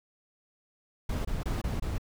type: noise bursts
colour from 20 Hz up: brown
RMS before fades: -31 dBFS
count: 5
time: 1.09-1.982 s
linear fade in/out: 5 ms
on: 160 ms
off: 23 ms
effects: none